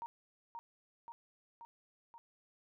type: tone with echo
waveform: sine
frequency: 932.3 Hz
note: A#5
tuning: in tune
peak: -40 dBFS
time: 0.02-0.06 s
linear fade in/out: 0 ms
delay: 530 ms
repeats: 4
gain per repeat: -3 dB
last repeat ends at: 2.18 s
effects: none